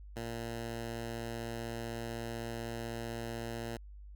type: tone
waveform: 10% pulse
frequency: 115.9 Hz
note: A#2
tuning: 10 cents flat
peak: -30 dBFS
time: 0.16-3.77 s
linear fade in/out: 5 ms
effects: added 50 Hz sine -47 dBFS peak until 4.15 s